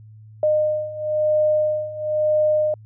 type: beating tone pair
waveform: sine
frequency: 610 / 611 Hz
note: D#5 / D#5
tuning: -34 / -32 cents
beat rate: 1 Hz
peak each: -22 / -19 dBFS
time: 0.43-2.74 s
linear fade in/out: 2 ms
effects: added 108 Hz sine -41 dBFS peak until 2.85 s